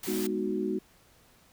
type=noise; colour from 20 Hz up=white; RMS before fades=-38 dBFS; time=0.03-0.27 s; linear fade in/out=5 ms
type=chord; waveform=sine; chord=G# minor seventh; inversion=none; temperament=equal; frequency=207.7 / 246.9 / 311.1 / 370 Hz; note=G#3 / B3 / D#4 / F#4; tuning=0 / 0 / 0 / 0 cents; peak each=-33 / -36 / -34 / -31 dBFS; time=0.07-0.79 s; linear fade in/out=10 ms
effects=pink hiss -61 dBFS RMS until 1.52 s

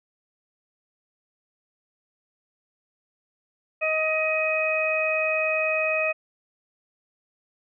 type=harmonic tone; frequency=629 Hz; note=D#5; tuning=19 cents sharp; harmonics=1 / 2 / 3 / 4; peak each=-25 / -33 / -35 / -24 dBFS; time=3.81-6.13 s; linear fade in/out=20 ms; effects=none

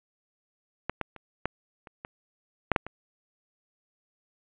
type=clicks; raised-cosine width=0.5 ms; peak=-13 / -14 / -28 / -12 / -30 / -22 / -6 / -6 / -22 dBFS; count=9; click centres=0.896 / 1.013 / 1.163 / 1.456 / 1.872 / 2.049 / 2.717 / 2.762 / 2.866 s; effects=resampled to 8000 Hz + 8-bit

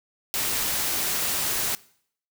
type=noise; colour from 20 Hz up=white; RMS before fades=-26 dBFS; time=0.34-1.75 s; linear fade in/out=0 ms; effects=noise-tail reverb RT60 0.6 s tail -21 dB re dry

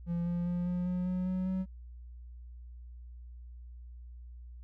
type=tone with pitch steps; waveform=triangle; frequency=171.5 / 173.69 / 175.91 / 178.16 / 180.44 / 182.75 / 185.09 / 187.45 Hz; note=F3 / F3 / F3 / F3 / F#3 / F#3 / F#3 / F#3; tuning=-31 / -9 / +13 / +35 / -43 / -21 / +1 / +23 cents; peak=-28 dBFS; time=0.06-1.66 s; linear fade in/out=50 ms; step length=200 ms; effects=added 60 Hz sine -45 dBFS peak until 4.63 s

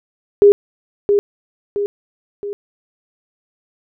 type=tone with echo; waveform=sine; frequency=406.8 Hz; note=G#4; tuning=36 cents flat; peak=-4 dBFS; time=0.42-0.52 s; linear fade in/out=0 ms; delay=670 ms; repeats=3; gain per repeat=-6 dB; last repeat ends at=2.53 s; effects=none

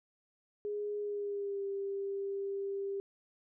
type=tone with pitch glide; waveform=sine; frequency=414.2 to 395.5 Hz; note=G#4 to G4; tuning=-5 to +15 cents; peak=-34 dBFS; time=0.65-3 s; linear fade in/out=0 ms; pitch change=-80 cents; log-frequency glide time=1-1.65 s; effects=none

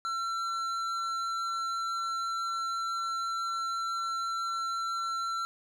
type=tone with hard clipping; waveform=sine; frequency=1351 Hz; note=E6; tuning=42 cents sharp; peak=-32 dBFS; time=0.05-5.45 s; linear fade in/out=0 ms; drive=9 dB; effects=none

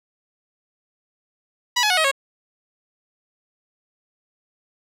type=tone with pitch steps; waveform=10% pulse; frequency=977 / 845.6 / 731.9 / 633.5 / 548.3 Hz; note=B5 / G#5 / F#5 / D#5 / C#5; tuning=-19 / +31 / -19 / +31 / -19 cents; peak=-8 dBFS; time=1.76-2.115 s; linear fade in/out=10 ms; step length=71 ms; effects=low-pass 10000 Hz 12 dB/octave

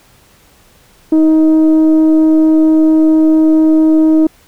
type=tone with frequency modulation; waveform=sine; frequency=315.2 Hz; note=D#4; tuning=23 cents sharp; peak=-4 dBFS; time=1.12-4.27 s; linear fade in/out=5 ms; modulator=313 Hz; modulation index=0.33; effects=tanh soft clip ceiling -2 dBFS + pink hiss -47 dBFS RMS until 4.47 s

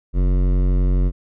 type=tone with hard clipping; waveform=sine; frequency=45.92 Hz; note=F#1; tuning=12 cents flat; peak=-16 dBFS; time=0.13-1.12 s; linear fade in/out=50 ms; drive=15 dB; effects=none

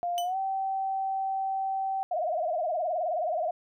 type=tone with pitch glide; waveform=sine; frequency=700 to 772.2 Hz; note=F5 to G5; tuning=+4 to -26 cents; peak=-27 dBFS; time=0.03-2.03 s; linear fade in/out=0 ms; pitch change=+170 cents; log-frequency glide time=0.23-0.37 s
type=tone with exponential decay; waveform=sawtooth; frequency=3000 Hz; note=F#7; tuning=23 cents sharp; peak=-27 dBFS; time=0.18-0.34 s; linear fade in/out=0 ms; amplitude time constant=33 ms
type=tone with vibrato; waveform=sine; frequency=670 Hz; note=E5; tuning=28 cents sharp; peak=-26 dBFS; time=2.11-3.51 s; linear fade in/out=5 ms; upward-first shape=sine; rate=19 Hz; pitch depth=150 cents each way
effects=none

